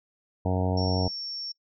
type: harmonic tone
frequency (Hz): 92.5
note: F#2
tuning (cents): 0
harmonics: 1 / 2 / 3 / 4 / 5 / 6 / 7 / 8 / 9 / 10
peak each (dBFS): -26 / -30 / -32 / -38 / -33 / -38 / -34 / -36 / -39 / -41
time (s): 0.45-1.08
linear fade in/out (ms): 5
type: tone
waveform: sine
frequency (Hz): 5470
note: F8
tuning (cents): -37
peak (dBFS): -33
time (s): 0.77-1.52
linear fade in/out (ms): 5
effects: noise-tail reverb RT60 0.1 s tail -21 dB re dry